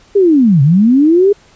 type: linear two-way sweep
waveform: sine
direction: down then up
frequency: 415.3 to 130.81 to 415.3 Hz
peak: -5 dBFS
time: 0.15-1.33 s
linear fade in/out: 10 ms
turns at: 0.62 s
effects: pink hiss -46 dBFS RMS until 1.55 s + resampled to 16000 Hz